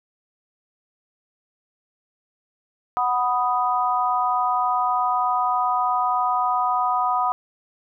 sine chord, B major, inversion second, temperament equal, 740 / 987.8 / 1244.5 Hz, F#5 / B5 / D#6, 0 / 0 / 0 cents, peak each -23 dBFS, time 2.97-7.32 s, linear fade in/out 0 ms, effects none

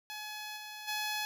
10% pulse tone with level steps, 848 Hz, G#5, 36 cents sharp, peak -32 / -35 / -25 dBFS, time 0.1-1.25 s, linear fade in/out 0 ms, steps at 0.56 / 0.87 s, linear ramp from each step 20 ms, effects none

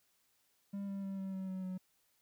triangle tone with pitch steps, 199.2 / 196.8 / 194.43 / 192.08 / 189.77 / 187.48 / 185.22 Hz, G3 / G3 / G3 / G3 / F#3 / F#3 / F#3, +28 / +7 / -14 / -35 / +44 / +23 / +2 cents, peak -36 dBFS, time 0.73-1.78 s, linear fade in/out 10 ms, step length 150 ms, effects white hiss -75 dBFS RMS until 2.21 s

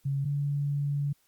sine tone pair in turn, 138.59 / 143.15 Hz, C#3 / D3, 0 / -44 cents, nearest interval minor second, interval 56 cents, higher second, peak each -26 dBFS, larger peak neither, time 0.05-0.25 / 0.25-1.13 s, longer second, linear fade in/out 10 ms, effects white hiss -68 dBFS RMS until 1.27 s + Opus 48 kbps

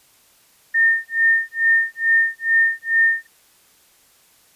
sine tone with tremolo, 1819 Hz, A#6, 43 cents flat, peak -11 dBFS, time 0.74-3.27 s, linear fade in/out 10 ms, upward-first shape sine, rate 2.3 Hz, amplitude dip 100%, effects white hiss -55 dBFS RMS until 4.55 s + resampled to 32000 Hz

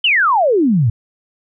sine exponential sweep, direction down, 3136 to 103.83 Hz, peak -10 dBFS, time 0.04-0.9 s, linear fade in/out 5 ms, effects none

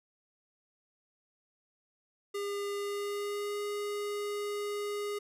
square tone with pitch glide, 404.5 to 411.6 Hz, G#4 to G#4, -46 to -16 cents, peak -34 dBFS, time 2.34-5.19 s, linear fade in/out 10 ms, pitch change +30 cents, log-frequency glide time 2.73-3.61 s, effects resampled to 32000 Hz

